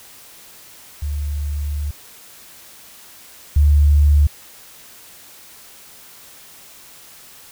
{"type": "tone pair in turn", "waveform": "sine", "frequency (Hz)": [73.1, 73.1], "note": ["D2", "D2"], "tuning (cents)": [-7, -7], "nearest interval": "unison", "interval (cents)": 0, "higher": "neither", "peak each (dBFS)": [-20, -9], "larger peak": "second", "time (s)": [[1.02, 1.91], [3.56, 4.27]], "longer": "first", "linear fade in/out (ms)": 5, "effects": ["white hiss -43 dBFS RMS until 7.51 s"]}